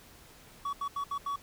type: tone bursts at uneven times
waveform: triangle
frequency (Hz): 1129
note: C#6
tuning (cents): +31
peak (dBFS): -29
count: 5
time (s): 0.65-0.73 / 0.81-0.88 / 0.96-1.04 / 1.11-1.18 / 1.26-1.36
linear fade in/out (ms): 5
effects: pink hiss -55 dBFS RMS until 1.42 s